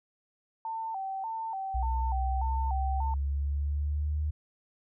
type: tone with vibrato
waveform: sine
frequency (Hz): 832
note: G#5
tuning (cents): +3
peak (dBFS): -32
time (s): 0.65-3.14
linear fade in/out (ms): 2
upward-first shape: square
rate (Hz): 1.7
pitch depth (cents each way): 130
type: exponential sweep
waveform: sine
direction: up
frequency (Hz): 61.74 to 76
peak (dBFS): -27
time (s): 1.74-4.31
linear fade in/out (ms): 10
effects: none